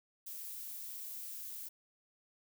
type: noise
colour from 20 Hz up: violet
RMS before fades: -45 dBFS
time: 0.26-1.69 s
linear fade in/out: 10 ms
effects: none